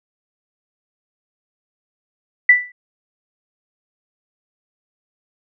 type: tone with exponential decay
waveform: sine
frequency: 1975.5 Hz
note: B6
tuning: in tune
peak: -3 dBFS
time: 2.49-2.72 s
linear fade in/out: 5 ms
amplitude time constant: 48 ms
effects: none